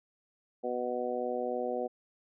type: harmonic tone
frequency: 123.5 Hz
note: B2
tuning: in tune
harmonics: 2 / 3 / 4 / 5 / 6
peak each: -40 / -38 / -34 / -38 / -38 dBFS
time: 0.63-1.88 s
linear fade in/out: 20 ms
effects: none